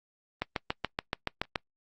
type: click train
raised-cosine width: 0.3 ms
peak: -12 dBFS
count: 9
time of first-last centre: 0.42-1.558 s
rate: 7.03 Hz
effects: noise-tail reverb RT60 0.1 s tail -25 dB re dry + Opus 32 kbps